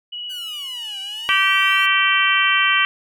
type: tone with vibrato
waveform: sine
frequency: 2928 Hz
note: F#7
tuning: 19 cents flat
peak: -27 dBFS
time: 0.12-1.38 s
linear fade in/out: 10 ms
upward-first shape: square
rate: 17 Hz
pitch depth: 12 cents each way
type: exponential two-way sweep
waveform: 5% pulse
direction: down then up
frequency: 1569 to 766 to 1453 Hz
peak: -27 dBFS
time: 0.29-1.87 s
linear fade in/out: 20 ms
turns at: 1 s
type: harmonic tone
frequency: 387.7 Hz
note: G4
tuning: 19 cents flat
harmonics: 3 / 4 / 5 / 6 / 7 / 8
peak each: -21 / -21 / -21 / -21 / -21 / -21 dBFS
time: 1.29-2.85 s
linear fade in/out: 0 ms
effects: none